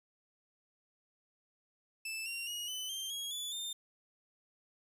sawtooth tone with pitch steps, 2637 / 2759 / 2886 / 3019 / 3158 / 3303 / 3456 / 3615 Hz, E7 / F7 / F#7 / F#7 / G7 / G#7 / A7 / A7, 0 / -22 / -44 / +34 / +12 / -10 / -32 / +46 cents, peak -35 dBFS, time 2.05-3.73 s, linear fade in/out 5 ms, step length 210 ms, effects resampled to 32000 Hz + 11-bit

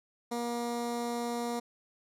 15% pulse tone with notch filter, 237.7 Hz, A#3, 34 cents sharp, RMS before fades -34 dBFS, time 0.31-1.6 s, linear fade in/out 10 ms, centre 2600 Hz, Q 1.6, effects low-pass 12000 Hz 12 dB/octave

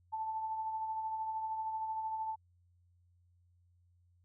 sine tone with tremolo, 880 Hz, A5, in tune, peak -33 dBFS, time 0.12-2.36 s, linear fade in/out 20 ms, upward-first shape triangle, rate 13 Hz, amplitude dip 45%, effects added 88 Hz sine -66 dBFS peak until 4.24 s

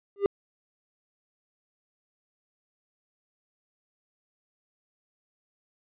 triangle tone with exponential growth, 400.9 Hz, G4, 39 cents sharp, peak -13 dBFS, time 0.16-0.26 s, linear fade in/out 1 ms, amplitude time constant 20 ms, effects resampled to 8000 Hz

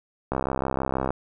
click train, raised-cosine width 1 ms, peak -11 dBFS, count 53, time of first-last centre 0.32-1.105 s, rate 66.2 Hz, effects none

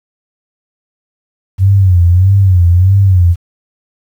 sine tone with vibrato, 92.5 Hz, F#2, in tune, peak -4 dBFS, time 1.58-3.36 s, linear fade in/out 50 ms, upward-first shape sine, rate 1.6 Hz, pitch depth 120 cents each way, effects 7-bit

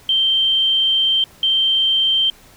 sine tone pair in turn, 3136 / 3136 Hz, G7 / G7, 0 / 0 cents, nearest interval unison, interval 0 cents, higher neither, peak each -13 dBFS, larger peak neither, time 0.09-1.24 / 1.43-2.3 s, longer first, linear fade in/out 2 ms, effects pink hiss -47 dBFS RMS until 2.56 s

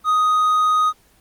triangle tone, 1248 Hz, D#6, 5 cents sharp, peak -12 dBFS, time 0.04-0.93 s, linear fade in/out 50 ms, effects pink hiss -55 dBFS RMS until 1.2 s + Opus 24 kbps

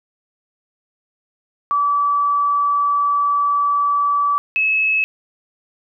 sine tone pair in turn, 1152 / 2586 Hz, D6 / E7, -34 / -34 cents, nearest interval octave + major second, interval 1400 cents, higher second, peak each -14 dBFS, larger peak neither, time 1.71-4.38 / 4.56-5.04 s, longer first, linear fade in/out 0 ms, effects none

